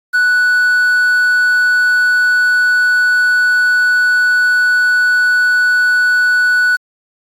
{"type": "tone with quantisation", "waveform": "triangle", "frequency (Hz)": 1480, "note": "F#6", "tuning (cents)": 0, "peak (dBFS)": -7, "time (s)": [0.13, 6.77], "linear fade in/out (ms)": 20, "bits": 6, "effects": ["AAC 64 kbps"]}